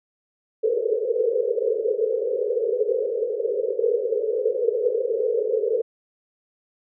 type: band-pass noise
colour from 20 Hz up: pink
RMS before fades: -23 dBFS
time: 0.63-5.82 s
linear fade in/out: 10 ms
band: 420 to 510 Hz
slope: 96 dB/octave
effects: none